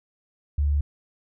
sine tone, 72.4 Hz, D2, 24 cents flat, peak -19 dBFS, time 0.58-0.81 s, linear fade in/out 5 ms, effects none

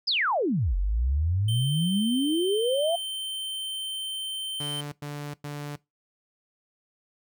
sine exponential two-way sweep, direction down then up, 5274 to 43.65 to 702 Hz, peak -22 dBFS, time 0.07-2.96 s, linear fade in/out 10 ms, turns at 0.76 s
square tone, 3105 Hz, G7, 17 cents flat, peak -31 dBFS, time 1.48-4.81 s, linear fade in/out 5 ms
sawtooth tone bursts, 145.9 Hz, D3, 11 cents flat, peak -29 dBFS, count 3, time 4.6-5.76 s, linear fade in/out 5 ms, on 320 ms, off 100 ms
effects noise-tail reverb RT60 0.2 s tail -21 dB re dry

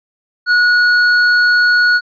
triangle tone with hard clipping, 1458 Hz, F#6, 26 cents flat, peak -10 dBFS, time 0.46-2.01 s, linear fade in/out 50 ms, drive 15 dB, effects resampled to 11025 Hz

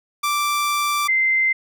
sawtooth / sine tone pair in turn, 1173 / 2078 Hz, D6 / C7, -2 / -12 cents, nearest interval minor seventh, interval 990 cents, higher second, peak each -15 dBFS, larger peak neither, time 0.23-1.08 / 1.08-1.53 s, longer first, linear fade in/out 10 ms, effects none

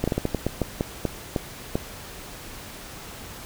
slowing click train, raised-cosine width 2 ms, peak -9 dBFS, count 12, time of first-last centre 0.04-1.755 s, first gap 36 ms, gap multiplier 1.27, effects pink hiss -40 dBFS RMS until 3.45 s

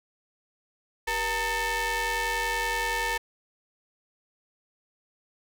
sawtooth ring-modulated tone, 434.9 Hz, A4, 20 cents flat, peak -19 dBFS, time 1.07-3.18 s, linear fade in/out 10 ms, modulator 1350 Hz, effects none

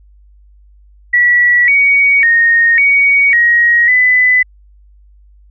sine tone with pitch steps, 1942 / 2246 / 1854 / 2245 / 1890 / 2002 Hz, B6 / C#7 / A#6 / C#7 / A#6 / B6, -30 / +22 / -10 / +21 / +23 / +23 cents, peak -6 dBFS, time 1.13-4.43 s, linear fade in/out 10 ms, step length 550 ms, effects added 50 Hz sine -41 dBFS peak until 5.5 s

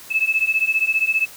sine beating tone pair, 2600 / 2615 Hz, E7 / E7, -24 / -15 cents, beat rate 15 Hz, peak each -20 / -19 dBFS, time 0.1-1.26 s, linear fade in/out 20 ms, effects white hiss -41 dBFS RMS until 1.36 s

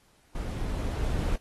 brown noise with level ramp, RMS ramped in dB -33 to -27 dBFS, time 0.35-1.36 s, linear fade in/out 5 ms, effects pink hiss -64 dBFS RMS until 1.4 s + AAC 32 kbps

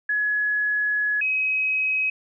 sine tone pair in turn, 1690 / 2541 Hz, G#6 / D#7, +30 / +36 cents, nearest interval perfect fifth, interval 706 cents, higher second, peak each -20 / -20 dBFS, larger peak neither, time 0.09-1.21 / 1.21-2.1 s, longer first, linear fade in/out 5 ms, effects none

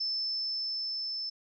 sine tone with level ramp, 5274 Hz, E8, in tune, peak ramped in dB -29 to -33 dBFS, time 0-1.3 s, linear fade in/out 10 ms, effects none

